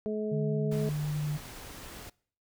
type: harmonic tone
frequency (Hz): 213.7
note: G#3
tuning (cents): +50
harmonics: 1 / 2 / 3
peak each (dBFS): -33 / -32 / -40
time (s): 0.06-0.89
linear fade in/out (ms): 0
type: tone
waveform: sine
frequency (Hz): 149.5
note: D3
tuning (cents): +31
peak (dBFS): -29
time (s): 0.31-1.38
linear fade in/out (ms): 20
type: noise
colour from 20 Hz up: pink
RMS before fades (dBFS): -45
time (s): 0.71-2.1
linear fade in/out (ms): 10
effects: noise-tail reverb RT60 0.5 s tail -23 dB re dry